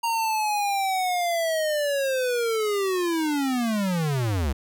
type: linear sweep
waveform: square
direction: down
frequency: 932.3 to 62.3 Hz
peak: -23 dBFS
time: 0.03-4.53 s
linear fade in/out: 10 ms
effects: none